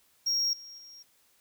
triangle tone with level steps, 5588 Hz, F8, in tune, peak -24 / -43 / -46 dBFS, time 0.26-1.03 s, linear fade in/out 10 ms, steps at 0.53 / 0.78 s, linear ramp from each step 2 ms, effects white hiss -66 dBFS RMS until 1.4 s

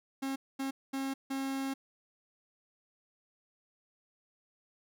45% pulse tone bursts at uneven times, 270 Hz, C#4, 45 cents flat, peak -33 dBFS, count 4, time 0.22-0.36 / 0.59-0.71 / 0.93-1.14 / 1.3-1.74 s, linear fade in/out 10 ms, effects none

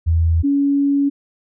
sine tone pair in turn, 82.41 / 281.4 Hz, E2 / C#4, 0 / +26 cents, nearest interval octave + major sixth, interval 2126 cents, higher second, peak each -12 / -13 dBFS, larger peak first, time 0.06-0.43 / 0.43-1.1 s, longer second, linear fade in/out 20 ms, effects none

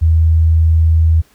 sine tone, 80.8 Hz, E2, 34 cents flat, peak -7 dBFS, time 0.01-1.22 s, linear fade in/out 20 ms, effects pink hiss -52 dBFS RMS until 1.34 s

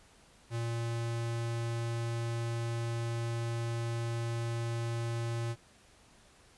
square tone, 116.54 Hz, A#2, in tune, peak -33 dBFS, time 0.5-5.56 s, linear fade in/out 50 ms, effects pink hiss -61 dBFS RMS until 6.57 s + resampled to 24000 Hz

